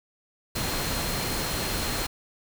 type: tone in noise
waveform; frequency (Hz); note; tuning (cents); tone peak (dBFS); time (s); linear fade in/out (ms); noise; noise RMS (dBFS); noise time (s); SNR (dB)
sine; 4200; C8; +6; -37; 0.55-2.07; 10; pink; -29; 0.55-2.07; -11
effects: none